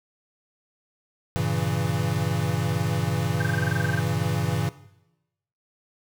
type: chord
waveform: square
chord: G diminished seventh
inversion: none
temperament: equal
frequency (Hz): 98 / 116.54 / 138.59 / 164.81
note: G2 / Bb2 / Db3 / Fb3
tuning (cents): 0 / 0 / 0 / 0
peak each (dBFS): -30 / -30 / -29 / -29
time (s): 1.36-4.69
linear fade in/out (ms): 0
type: tone bursts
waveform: sine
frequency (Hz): 1568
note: G6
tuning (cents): 0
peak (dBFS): -25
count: 14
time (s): 3.4-3.993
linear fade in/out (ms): 5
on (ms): 21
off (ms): 23
effects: noise-tail reverb RT60 0.9 s tail -17 dB re dry